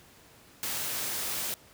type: noise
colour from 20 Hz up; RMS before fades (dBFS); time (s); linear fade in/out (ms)
white; -33; 0.63-1.54; 0
effects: pink hiss -56 dBFS RMS until 1.73 s + high-pass 60 Hz 12 dB/octave